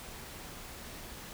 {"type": "silence", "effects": ["pink hiss -46 dBFS RMS until 1.33 s"]}